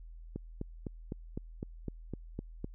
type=click train; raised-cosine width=3 ms; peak=-24 dBFS; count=10; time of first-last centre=0.36-2.644 s; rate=3.94 Hz; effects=added 41 Hz sine -46 dBFS peak until 2.74 s